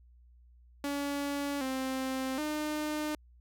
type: tone with pitch steps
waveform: sawtooth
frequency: 284 / 262.7 / 303.1 Hz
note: C#4 / C4 / D#4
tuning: +42 / +7 / -45 cents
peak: -28 dBFS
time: 0.84-3.15 s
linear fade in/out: 2 ms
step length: 770 ms
effects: added 60 Hz sine -56 dBFS peak until 3.4 s